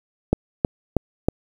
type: click train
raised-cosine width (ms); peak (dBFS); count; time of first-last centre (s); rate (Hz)
2; -3; 4; 0.33-1.285; 3.14
effects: 7-bit